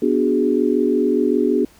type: chord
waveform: sine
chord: G# half-diminished seventh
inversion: first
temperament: equal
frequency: 246.9 / 293.7 / 370 / 415.3 Hz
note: B3 / D4 / F#4 / G#4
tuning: 0 / 0 / 0 / 0 cents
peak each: -20 dBFS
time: 0.02-1.65 s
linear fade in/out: 5 ms
effects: pink hiss -51 dBFS RMS until 1.79 s